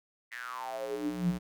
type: tone with high-pass filter sweep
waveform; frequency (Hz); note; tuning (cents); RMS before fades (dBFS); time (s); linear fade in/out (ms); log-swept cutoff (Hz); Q
square; 60.4; B1; -38; -35; 0.31-1.39; 20; 2000 to 130; 8.8
effects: none